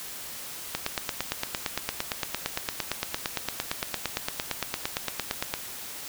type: click train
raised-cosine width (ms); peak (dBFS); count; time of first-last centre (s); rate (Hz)
0.2; -9; 43; 0.75-5.539; 8.77
effects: white hiss -39 dBFS RMS until 6.08 s